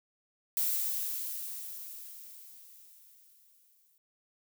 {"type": "noise with exponential decay", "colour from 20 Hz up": "violet", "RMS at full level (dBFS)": -29, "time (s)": [0.57, 3.98], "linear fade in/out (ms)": 1, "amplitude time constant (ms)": 740, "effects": []}